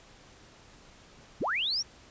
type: linear sweep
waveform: sine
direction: up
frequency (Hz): 33.3 to 5800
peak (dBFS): -27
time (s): 1.4-1.83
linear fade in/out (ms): 20
effects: pink hiss -55 dBFS RMS until 2.1 s + resampled to 16000 Hz

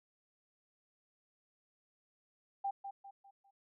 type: tone with echo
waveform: sine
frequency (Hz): 791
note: G5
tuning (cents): +15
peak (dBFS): -33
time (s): 2.64-2.71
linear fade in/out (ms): 10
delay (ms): 200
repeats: 4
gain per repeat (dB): -8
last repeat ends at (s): 3.51
effects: none

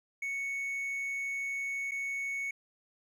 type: tone with dropouts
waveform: triangle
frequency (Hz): 2217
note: C#7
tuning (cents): 0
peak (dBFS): -31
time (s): 0.22-2.51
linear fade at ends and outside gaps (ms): 5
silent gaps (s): 1.911-1.917
effects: none

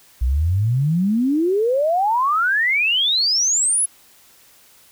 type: exponential sweep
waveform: sine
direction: up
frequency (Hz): 58.27 to 10900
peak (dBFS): -15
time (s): 0.21-3.86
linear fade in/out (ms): 10
effects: white hiss -51 dBFS RMS until 4.91 s

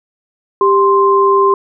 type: tone pair together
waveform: sine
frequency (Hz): 394.5 / 1046.5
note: G4 / C6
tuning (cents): +11 / 0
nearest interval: octave + perfect fourth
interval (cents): 1689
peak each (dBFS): -10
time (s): 0.61-1.54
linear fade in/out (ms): 2
effects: none

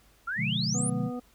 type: exponential sweep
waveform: sine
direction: up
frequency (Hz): 1322 to 10520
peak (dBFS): -29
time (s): 0.27-0.9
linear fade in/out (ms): 10
type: chord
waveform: sine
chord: B diminished seventh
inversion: none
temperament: just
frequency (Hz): 123.47 / 148.16 / 177.8 / 213.4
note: B2 / D3 / F3 / Ab3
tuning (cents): 0 / +16 / +31 / +47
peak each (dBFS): -33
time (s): 0.36-1.11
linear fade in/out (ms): 50
type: harmonic tone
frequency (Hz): 246.5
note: B3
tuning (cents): -3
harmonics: 1 / 2 / 3 / 5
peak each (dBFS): -33 / -39 / -43 / -47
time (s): 0.74-1.2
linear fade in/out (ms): 10
effects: added 50 Hz sine -62 dBFS peak until 1.34 s + pink hiss -62 dBFS RMS until 1.34 s

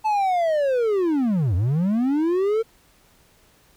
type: linear two-way sweep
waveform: triangle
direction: down then up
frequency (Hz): 880 to 83.4 to 458.6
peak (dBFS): -16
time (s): 0.04-2.63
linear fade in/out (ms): 20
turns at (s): 1.55
effects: pink hiss -57 dBFS RMS until 3.76 s

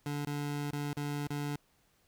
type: tone with dropouts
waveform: 25% pulse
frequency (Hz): 145.3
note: D3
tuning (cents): -18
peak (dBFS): -30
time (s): 0.06-1.56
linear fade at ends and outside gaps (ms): 2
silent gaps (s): 0.25-0.27 / 0.708-0.73 / 0.931-0.969 / 1.272-1.304
effects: pink hiss -70 dBFS RMS until 2.07 s

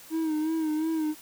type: tone with vibrato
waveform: triangle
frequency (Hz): 314.9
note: D#4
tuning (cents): +21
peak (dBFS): -23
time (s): 0.1-1.15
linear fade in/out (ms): 50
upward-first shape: sine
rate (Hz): 2.8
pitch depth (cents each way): 53
effects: white hiss -49 dBFS RMS until 1.21 s

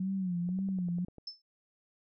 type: tone with vibrato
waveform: sine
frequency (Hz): 183.3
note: F#3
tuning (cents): -16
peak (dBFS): -30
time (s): 0-1.05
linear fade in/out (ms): 5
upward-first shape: sine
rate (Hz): 1.9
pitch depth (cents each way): 99
type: click train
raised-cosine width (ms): 2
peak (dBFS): -36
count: 8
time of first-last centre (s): 0.49-1.183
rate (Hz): 10.1
type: tone with exponential decay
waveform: sine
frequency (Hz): 5274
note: E8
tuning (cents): 0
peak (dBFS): -35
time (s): 1.27-1.42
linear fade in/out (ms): 5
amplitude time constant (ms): 31
effects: none

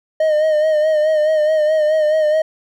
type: tone with vibrato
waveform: triangle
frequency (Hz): 617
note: D#5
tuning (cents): -15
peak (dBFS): -10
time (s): 0.2-2.42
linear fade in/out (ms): 5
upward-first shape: sine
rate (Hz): 4.7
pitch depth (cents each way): 44
effects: none

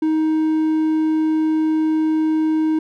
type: tone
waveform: triangle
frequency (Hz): 314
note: D#4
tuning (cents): +16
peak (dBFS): -13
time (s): 0.02-2.79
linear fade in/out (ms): 5
effects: none

